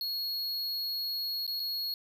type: tone with dropouts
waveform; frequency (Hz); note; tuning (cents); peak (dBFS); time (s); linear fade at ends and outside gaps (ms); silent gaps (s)
square; 4322; C#8; -45; -32; 0.01-1.94; 1; 1.466-1.477 / 1.596-1.6
effects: none